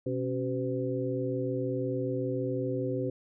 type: harmonic tone with a mistuned harmonic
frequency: 126.8 Hz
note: B2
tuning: 46 cents sharp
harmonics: 1 / 2 / 3 / 4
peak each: -34 / -34 / -34 / -34 dBFS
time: 0.06-3.1 s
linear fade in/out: 5 ms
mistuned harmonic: 2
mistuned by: +140 cents
effects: none